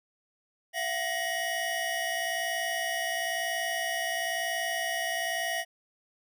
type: tone cluster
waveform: square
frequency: 674 / 735 / 1883 / 2956 Hz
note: E5 / F#5 / A#6 / F#7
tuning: +38 / -12 / +17 / -2 cents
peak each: -35 / -38 / -33 / -38 dBFS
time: 0.73-5.65 s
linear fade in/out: 50 ms
effects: none